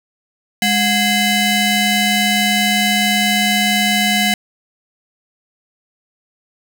20% pulse ring-modulated tone, 932.3 Hz, A#5, in tune, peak -5 dBFS, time 0.62-4.34 s, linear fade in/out 2 ms, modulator 1140 Hz, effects none

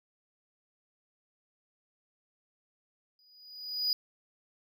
triangle tone with exponential growth, 4931 Hz, D#8, 16 cents flat, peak -23 dBFS, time 3.19-3.93 s, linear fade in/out 1 ms, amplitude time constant 160 ms, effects none

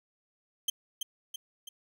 sawtooth tone with echo, 3136 Hz, G7, in tune, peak -23 dBFS, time 0.68-0.7 s, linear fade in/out 5 ms, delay 330 ms, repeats 3, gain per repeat -5 dB, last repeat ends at 1.69 s, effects none

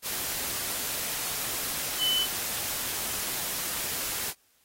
sine tone in noise, 3020 Hz, F#7, 35 cents sharp, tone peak -24 dBFS, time 1.98-2.27 s, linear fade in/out 50 ms, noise white, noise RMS -32 dBFS, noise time 0.02-4.34 s, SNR +5 dB, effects white hiss -66 dBFS RMS until 4.64 s + AAC 48 kbps

